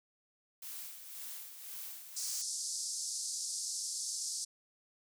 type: noise with tremolo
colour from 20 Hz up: blue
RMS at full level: -44 dBFS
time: 0.62-2.42 s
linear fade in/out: 5 ms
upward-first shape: sine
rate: 1.9 Hz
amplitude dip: 55%
type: band-pass noise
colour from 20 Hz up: pink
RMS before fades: -39 dBFS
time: 2.16-4.45 s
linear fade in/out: 10 ms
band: 4800 to 9600 Hz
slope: 48 dB/octave
effects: none